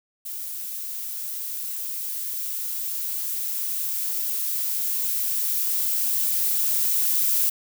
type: noise with level ramp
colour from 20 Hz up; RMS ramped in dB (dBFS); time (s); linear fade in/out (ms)
violet; -33 to -21; 0.25-7.5; 10
effects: none

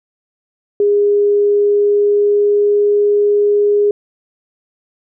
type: tone with pitch glide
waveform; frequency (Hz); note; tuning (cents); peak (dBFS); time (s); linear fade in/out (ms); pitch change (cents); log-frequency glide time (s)
sine; 409.5 to 411.9; G#4 to G#4; -24 to -14; -9; 0.8-3.91; 2; +10; 1.25-2.92
effects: none

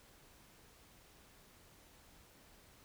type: silence
effects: pink hiss -63 dBFS RMS until 2.84 s

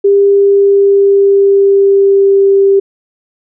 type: tone with pitch glide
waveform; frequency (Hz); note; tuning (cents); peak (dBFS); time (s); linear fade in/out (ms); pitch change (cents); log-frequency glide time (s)
sine; 399.6 to 393.6; G4 to G4; +33 to +7; -4; 0.04-2.8; 10; -26; 0.24-2.47
effects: none

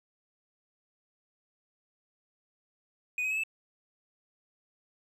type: tone with pitch steps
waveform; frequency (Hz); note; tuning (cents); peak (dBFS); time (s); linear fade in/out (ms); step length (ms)
triangle; 2483 / 2531 / 2579 / 2629; D#7 / D#7 / E7 / E7; -4 / +29 / -39 / -5; -27; 3.18-3.436; 2; 64
effects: none

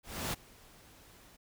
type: noise with ADSR envelope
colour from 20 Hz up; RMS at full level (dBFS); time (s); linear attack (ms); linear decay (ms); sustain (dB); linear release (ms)
pink; -34; 0.03-1.37; 300; 19; -24; 20
effects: none

